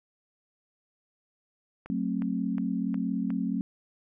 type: click train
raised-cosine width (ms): 0.5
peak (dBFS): -28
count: 5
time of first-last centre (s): 1.86-3.304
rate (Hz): 2.77
type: chord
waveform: sine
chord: F# diminished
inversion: none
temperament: just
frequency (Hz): 185 / 222 / 266.4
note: F#3 / A3 / C4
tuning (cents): 0 / +16 / +31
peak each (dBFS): -31 / -31 / -31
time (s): 1.9-3.61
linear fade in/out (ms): 0
effects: none